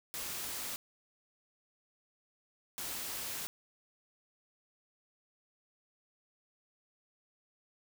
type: noise bursts at uneven times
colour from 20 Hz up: white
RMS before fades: -40 dBFS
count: 2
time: 0.14-0.76 / 2.78-3.47 s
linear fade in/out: 0 ms
effects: none

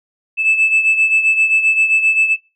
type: beating tone pair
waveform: sine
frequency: 2622 / 2629.6 Hz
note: E7 / E7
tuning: -10 / -5 cents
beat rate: 7.6 Hz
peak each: -10 / -16 dBFS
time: 0.37-2.37 s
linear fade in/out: 50 ms
effects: noise-tail reverb RT60 0.3 s tail -19 dB re dry + tanh soft clip ceiling -6 dBFS

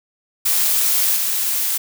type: noise with level steps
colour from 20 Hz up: blue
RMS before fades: -17 / -20 dBFS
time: 0.45-1.78 s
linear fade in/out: 10 ms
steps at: 1.15 s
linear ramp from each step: 20 ms
effects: none

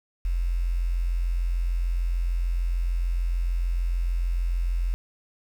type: tone with quantisation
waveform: sine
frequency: 43.35 Hz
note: F1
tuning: 12 cents flat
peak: -22 dBFS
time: 0.25-4.94 s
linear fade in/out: 0 ms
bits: 8
effects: none

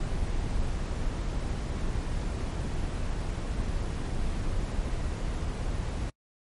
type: noise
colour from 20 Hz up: brown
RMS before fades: -30 dBFS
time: 0-6.1 s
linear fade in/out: 5 ms
effects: noise-tail reverb RT60 0.1 s tail -25 dB re dry + MP3 48 kbps

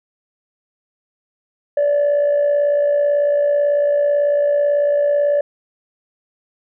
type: tone with amplitude modulation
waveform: sine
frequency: 579 Hz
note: D5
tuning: 25 cents flat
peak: -9 dBFS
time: 1.77-5.41 s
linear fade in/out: 5 ms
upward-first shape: sine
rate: 58.1 Hz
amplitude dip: 50%
effects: tanh soft clip ceiling -10 dBFS

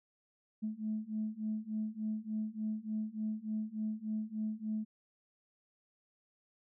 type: beating tone pair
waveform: sine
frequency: 214.4 / 217.8 Hz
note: A3 / A3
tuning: -45 / -17 cents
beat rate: 3.4 Hz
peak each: -38 / -37 dBFS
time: 0.62-4.85 s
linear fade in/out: 20 ms
effects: tanh soft clip ceiling -27 dBFS

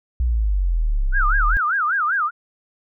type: exponential two-way sweep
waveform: sine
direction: down then up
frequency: 63.1 to 31.29 to 40.93 Hz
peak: -16 dBFS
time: 0.2-1.57 s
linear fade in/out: 0 ms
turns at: 1.14 s
type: tone with vibrato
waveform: sine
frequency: 1396.9 Hz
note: F6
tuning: in tune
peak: -17 dBFS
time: 1.12-2.31 s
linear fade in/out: 50 ms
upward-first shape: sine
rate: 5.1 Hz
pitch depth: 280 cents each way
effects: none

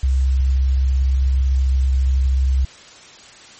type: tone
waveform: sine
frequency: 65.9 Hz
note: C2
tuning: 13 cents sharp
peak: -13 dBFS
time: 0.03-2.65 s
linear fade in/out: 5 ms
effects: white hiss -42 dBFS RMS until 3.59 s + MP3 32 kbps

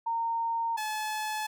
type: tone pair in turn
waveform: sine / sawtooth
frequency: 920 / 859.7 Hz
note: A#5 / A5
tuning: -23 / -40 cents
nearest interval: minor second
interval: 117 cents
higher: first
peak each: -27 dBFS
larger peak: neither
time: 0.06-0.77 / 0.77-1.47 s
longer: first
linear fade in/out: 10 ms
effects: none

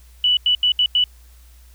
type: tone bursts at uneven times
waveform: sine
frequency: 2962 Hz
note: F#7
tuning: 1 cent sharp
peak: -13 dBFS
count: 5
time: 0.24-0.37 / 0.46-0.55 / 0.63-0.72 / 0.79-0.86 / 0.95-1.04 s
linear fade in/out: 2 ms
effects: added 60 Hz sine -44 dBFS peak until 1.74 s + white hiss -55 dBFS RMS until 1.74 s

